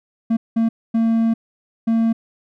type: tone bursts at uneven times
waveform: triangle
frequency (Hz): 227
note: A#3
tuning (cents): -46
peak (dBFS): -12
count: 4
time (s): 0.3-0.37 / 0.56-0.69 / 0.94-1.34 / 1.87-2.13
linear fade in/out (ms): 10
effects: none